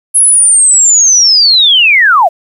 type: linear sweep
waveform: sine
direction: down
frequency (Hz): 10720 to 600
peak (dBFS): -3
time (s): 0.14-2.29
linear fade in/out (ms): 20
effects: 7-bit